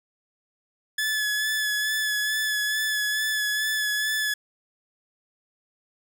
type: tone with vibrato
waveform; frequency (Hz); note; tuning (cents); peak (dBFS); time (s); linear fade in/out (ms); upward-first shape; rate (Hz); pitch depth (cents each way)
sawtooth; 1717; A6; -43; -20; 0.98-4.34; 5; sine; 2.3; 23
effects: none